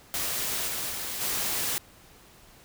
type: noise with level steps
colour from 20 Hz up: white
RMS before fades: -30 / -32 / -34 / -29 dBFS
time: 0.14-1.78 s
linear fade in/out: 0 ms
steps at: 0.67 / 0.89 / 1.2 s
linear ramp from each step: 20 ms
effects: pink hiss -54 dBFS RMS until 2.64 s